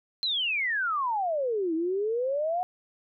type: exponential two-way sweep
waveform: sine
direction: down then up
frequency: 4179 to 315.3 to 740 Hz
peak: -25 dBFS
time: 0.23-2.63 s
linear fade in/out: 0 ms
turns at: 1.74 s
effects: none